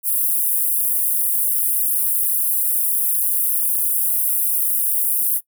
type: high-pass noise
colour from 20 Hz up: pink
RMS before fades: -19 dBFS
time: 0.03-5.41 s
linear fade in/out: 50 ms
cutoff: 10000 Hz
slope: 48 dB/octave
effects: noise-tail reverb RT60 0.1 s tail -21 dB re dry